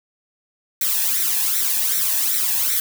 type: noise with flanger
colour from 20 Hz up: blue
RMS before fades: -20 dBFS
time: 0.81-2.8 s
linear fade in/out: 2 ms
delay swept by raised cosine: 0.51 to 1.19 ms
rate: 2.6 Hz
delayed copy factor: +0.7
effects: none